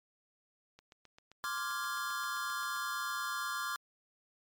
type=click train; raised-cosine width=0.2 ms; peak=-38 dBFS; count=16; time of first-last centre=0.79-2.764 s; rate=7.6 Hz
type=chord; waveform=square; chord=D half-diminished seventh; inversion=third; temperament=equal; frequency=1046.5 / 1174.7 / 1396.9 / 1661.2 Hz; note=C6 / D6 / F6 / Ab6; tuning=0 / 0 / 0 / 0 cents; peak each=-43 / -40 / -40 / -43 dBFS; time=1.44-3.76 s; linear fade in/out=0 ms
effects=MP3 96 kbps